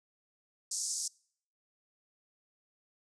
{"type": "band-pass noise", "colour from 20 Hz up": "pink", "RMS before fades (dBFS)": -36, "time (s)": [0.71, 1.08], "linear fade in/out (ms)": 5, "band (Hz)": [5200, 9200], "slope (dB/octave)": 48, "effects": ["noise-tail reverb RT60 0.6 s tail -26 dB re dry"]}